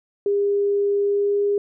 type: tone with pitch glide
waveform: sine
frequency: 404 to 406.6 Hz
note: G#4 to G#4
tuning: -48 to -37 cents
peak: -17 dBFS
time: 0.26-1.58 s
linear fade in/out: 2 ms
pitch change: +11 cents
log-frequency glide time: 1.02-1.42 s
effects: none